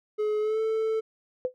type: tone with pitch glide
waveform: triangle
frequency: 424.7 to 441.7 Hz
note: G#4 to A4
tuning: +39 to +7 cents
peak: -22 dBFS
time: 0.18-1.01 s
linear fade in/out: 20 ms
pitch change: +68 cents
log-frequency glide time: 0.4-0.6 s
type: tone with exponential decay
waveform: sine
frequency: 506 Hz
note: B4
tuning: 42 cents sharp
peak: -20 dBFS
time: 1.45-1.54 s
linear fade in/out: 0 ms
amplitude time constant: 18 ms
effects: none